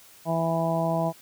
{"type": "harmonic tone", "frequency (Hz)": 164.81, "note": "E3", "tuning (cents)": 0, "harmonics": [1, 2, 3, 4, 5, 6], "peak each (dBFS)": [-27, -33, -36, -26, -32, -33], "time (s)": [0.25, 1.13], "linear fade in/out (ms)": 50, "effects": ["white hiss -52 dBFS RMS until 1.21 s"]}